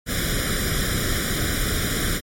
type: noise with comb filter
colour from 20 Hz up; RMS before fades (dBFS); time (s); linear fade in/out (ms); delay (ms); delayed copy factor
pink; -23; 0.06-2.21; 50; 0.56; +1
effects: MP3 64 kbps